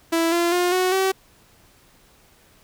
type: tone with pitch steps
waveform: sawtooth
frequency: 331 / 343.1 / 355.6 / 368.5 / 382 Hz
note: E4 / F4 / F4 / F#4 / G4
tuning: +7 / -31 / +31 / -7 / -45 cents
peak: -14 dBFS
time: 0.12-1.12 s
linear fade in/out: 10 ms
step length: 200 ms
effects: pink hiss -55 dBFS RMS until 2.63 s